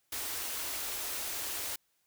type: band-stop noise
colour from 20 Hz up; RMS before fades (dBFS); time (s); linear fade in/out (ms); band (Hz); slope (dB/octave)
white; -37; 0.12-1.76; 5; 110 to 250; 48
effects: white hiss -75 dBFS RMS until 2.06 s